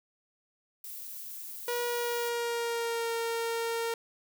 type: noise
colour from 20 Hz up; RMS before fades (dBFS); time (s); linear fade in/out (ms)
violet; -42; 0.84-2.29; 2
type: tone with pitch glide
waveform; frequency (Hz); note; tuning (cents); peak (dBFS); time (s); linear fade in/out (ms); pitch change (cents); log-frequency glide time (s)
sawtooth; 481 to 460.9; B4 to A#4; -46 to -20; -26; 1.68-3.94; 2; -74; 1.83-3.13
effects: none